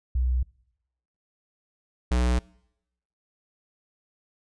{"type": "tone pair in turn", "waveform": ["sine", "square"], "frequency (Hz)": [62.5, 61.21], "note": ["B1", "B1"], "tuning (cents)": [21, -15], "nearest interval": "unison", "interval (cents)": 36, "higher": "first", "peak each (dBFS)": -21, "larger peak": "neither", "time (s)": [[0.15, 0.43], [2.11, 2.39]], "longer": "neither", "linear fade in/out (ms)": 5, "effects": ["noise-tail reverb RT60 0.8 s tail -24 dB re dry", "resampled to 22050 Hz"]}